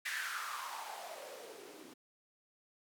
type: noise with band-pass filter sweep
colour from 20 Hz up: blue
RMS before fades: -44 dBFS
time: 0.05-1.94 s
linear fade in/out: 10 ms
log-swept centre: 1900 to 280 Hz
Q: 5.1
effects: none